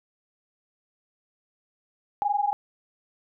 sine tone pair together, 808.4 / 830.6 Hz, G#5 / G#5, -47 / 0 cents, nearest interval unison, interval 47 cents, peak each -25 dBFS, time 2.22-2.53 s, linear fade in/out 0 ms, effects none

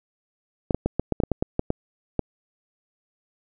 clicks, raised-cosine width 2 ms, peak -8 dBFS, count 12, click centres 0.708 / 0.746 / 0.86 / 0.996 / 1.123 / 1.202 / 1.236 / 1.317 / 1.425 / 1.594 / 1.704 / 2.193 s, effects none

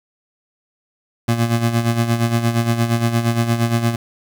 25% pulse tone with tremolo, 116.54 Hz, A#2, in tune, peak -9 dBFS, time 1.28-3.96 s, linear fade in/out 5 ms, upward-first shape sine, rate 8.6 Hz, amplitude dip 65%, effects 8-bit

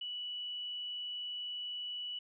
sine tone, 2952 Hz, F#7, 5 cents flat, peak -38 dBFS, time 0.01-2.19 s, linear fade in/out 5 ms, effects none

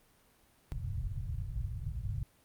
white low-pass noise, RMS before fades -37 dBFS, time 0.72-2.23 s, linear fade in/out 0 ms, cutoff 130 Hz, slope 48 dB/octave, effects pink hiss -66 dBFS RMS until 2.44 s + Opus 32 kbps

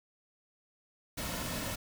pink noise with comb filter, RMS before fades -37 dBFS, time 1.17-1.76 s, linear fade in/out 10 ms, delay 2.5 ms, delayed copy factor -0.5, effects none

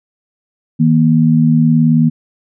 sine tone pair together, 158.83 / 237.7 Hz, D#3 / A#3, +36 / +34 cents, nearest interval perfect fifth, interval 698 cents, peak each -10 dBFS, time 0.79-2.1 s, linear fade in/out 20 ms, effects none

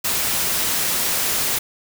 white noise, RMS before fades -21 dBFS, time 0.04-1.59 s, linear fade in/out 10 ms, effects none

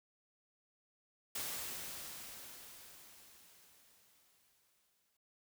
white noise with exponential decay, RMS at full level -40 dBFS, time 1.35-5.17 s, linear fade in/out 5 ms, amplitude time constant 830 ms, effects none

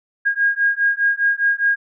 sine beating tone pair, 1627 / 1631.9 Hz, G#6 / G#6, -36 / -31 cents, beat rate 4.9 Hz, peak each -18 dBFS, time 0.25-1.76 s, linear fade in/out 20 ms, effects none

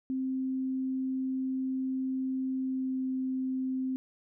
sine tone with pitch glide, 261.9 to 260.4 Hz, C4 to C4, +2 to -8 cents, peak -29 dBFS, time 0.1-3.96 s, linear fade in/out 0 ms, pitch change -10 cents, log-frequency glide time 2.56-3.07 s, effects none

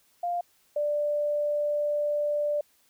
sine tone pair in turn, 700 / 589.4 Hz, F5 / D5, +4 / +6 cents, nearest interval minor third, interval 298 cents, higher first, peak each -26 / -24 dBFS, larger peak second, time 0.23-0.41 / 0.76-2.61 s, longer second, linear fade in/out 5 ms, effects white hiss -65 dBFS RMS until 2.89 s

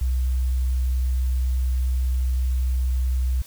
sine tone, 63.4 Hz, B1, 46 cents sharp, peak -19 dBFS, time 0.01-3.42 s, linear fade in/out 5 ms, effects white hiss -47 dBFS RMS until 3.46 s

